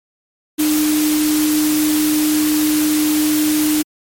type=tone in noise; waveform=sine; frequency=304.2 Hz; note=D#4; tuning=39 cents flat; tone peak=-13 dBFS; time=0.58-3.83 s; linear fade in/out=20 ms; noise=white; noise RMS=-22 dBFS; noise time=0.58-3.83 s; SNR=+6 dB; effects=MP3 64 kbps